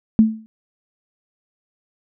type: tone with exponential decay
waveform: sine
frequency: 220 Hz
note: A3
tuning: in tune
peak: -5 dBFS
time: 0.19-0.46 s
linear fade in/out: 0 ms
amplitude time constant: 57 ms
effects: none